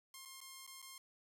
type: tone with dropouts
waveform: 5% pulse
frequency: 1064 Hz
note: C6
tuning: 29 cents sharp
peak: -39 dBFS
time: 0.14-0.98 s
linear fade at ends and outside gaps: 2 ms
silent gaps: 0.252-0.256 / 0.405-0.413 / 0.666-0.675 / 0.818-0.825 s
effects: none